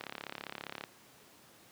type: click train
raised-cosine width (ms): 0.3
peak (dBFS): -23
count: 30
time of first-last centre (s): 0.01-0.839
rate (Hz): 35
effects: pink hiss -59 dBFS RMS until 1.71 s + high-pass 150 Hz 12 dB/octave